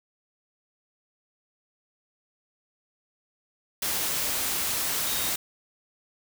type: tone in noise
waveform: sine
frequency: 3729 Hz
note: A#7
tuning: in tune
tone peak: -36 dBFS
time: 5.06-5.3 s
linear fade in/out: 5 ms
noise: white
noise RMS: -28 dBFS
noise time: 3.82-5.36 s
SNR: -11 dB
effects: none